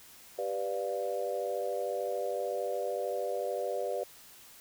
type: chord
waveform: sine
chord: G dominant seventh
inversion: none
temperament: equal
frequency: 392 / 493.9 / 587.3 / 698.5 Hz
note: G4 / B4 / D5 / F5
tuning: 0 / 0 / 0 / 0 cents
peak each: -38 / -35 / -35 / -39 dBFS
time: 0.38-4.04 s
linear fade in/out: 10 ms
effects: white hiss -54 dBFS RMS until 4.6 s